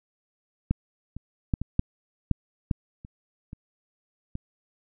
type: clicks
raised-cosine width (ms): 5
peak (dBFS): -10 / -24 / -11 / -17 / -8 / -9 / -10 / -29 / -26 / -20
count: 10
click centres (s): 0.71 / 1.166 / 1.538 / 1.616 / 1.794 / 2.313 / 2.712 / 3.049 / 3.531 / 4.354
effects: none